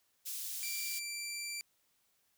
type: high-pass noise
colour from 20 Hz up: white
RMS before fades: -41 dBFS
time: 0.25-1 s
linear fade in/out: 20 ms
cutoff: 4300 Hz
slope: 12 dB/octave
type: tone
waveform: 15% pulse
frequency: 2349 Hz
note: D7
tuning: in tune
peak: -32 dBFS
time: 0.63-1.61 s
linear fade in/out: 0 ms
effects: white hiss -75 dBFS RMS until 2.37 s